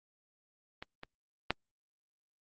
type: clicks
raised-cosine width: 0.3 ms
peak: -25 / -28 / -12 dBFS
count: 3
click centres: 0.825 / 1.034 / 1.506 s
effects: Opus 32 kbps